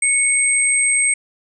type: tone pair together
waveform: sine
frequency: 2217 / 8370 Hz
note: C#7 / C9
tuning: 0 / 0 cents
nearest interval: octave + major seventh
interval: 2300 cents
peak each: -18 / -15 dBFS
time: 0.02-1.14 s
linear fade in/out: 5 ms
effects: none